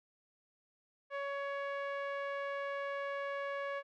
sawtooth tone with low-pass filter, 560 Hz, C#5, 18 cents sharp, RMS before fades -39 dBFS, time 1.1-3.83 s, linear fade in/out 50 ms, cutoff 1900 Hz, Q 1.6, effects none

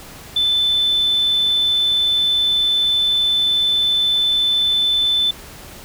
sine tone, 3520 Hz, A7, in tune, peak -13 dBFS, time 0.36-5.31 s, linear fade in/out 5 ms, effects tanh soft clip ceiling -9 dBFS + pink hiss -38 dBFS RMS until 5.84 s

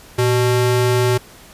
square ring-modulated tone, 246.9 Hz, B3, in tune, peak -11 dBFS, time 0.18-1.18 s, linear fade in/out 10 ms, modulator 131 Hz, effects pink hiss -43 dBFS RMS until 1.53 s + resampled to 32000 Hz

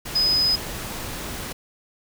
sine tone in noise, 5030 Hz, D#8, 18 cents sharp, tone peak -17 dBFS, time 0.15-0.56 s, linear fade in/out 10 ms, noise pink, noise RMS -32 dBFS, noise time 0.05-1.53 s, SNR +12 dB, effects none

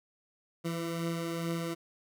20% pulse beating tone pair, 167 / 169.3 Hz, E3 / E3, +23 / +46 cents, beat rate 2.3 Hz, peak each -28 / -36 dBFS, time 0.64-1.75 s, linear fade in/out 20 ms, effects none

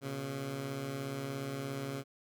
15% pulse beating tone pair, 120.7 / 137.7 Hz, B2 / C#3, -39 / -11 cents, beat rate 17 Hz, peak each -39 / -31 dBFS, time 0.01-2.04 s, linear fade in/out 50 ms, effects none

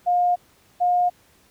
sine tone pair in turn, 711 / 713.5 Hz, F5 / F5, +31 / +37 cents, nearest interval unison, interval 6 cents, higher second, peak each -16 dBFS, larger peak neither, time 0.06-0.36 / 0.8-1.1 s, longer neither, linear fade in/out 20 ms, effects pink hiss -57 dBFS RMS until 1.5 s + high-pass 60 Hz 12 dB/octave

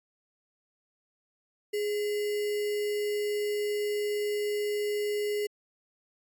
sine tone with sample-and-hold, 416.3 Hz, G#4, 4 cents sharp, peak -27 dBFS, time 1.73-5.47 s, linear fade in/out 10 ms, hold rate 2450 Hz, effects AAC 64 kbps

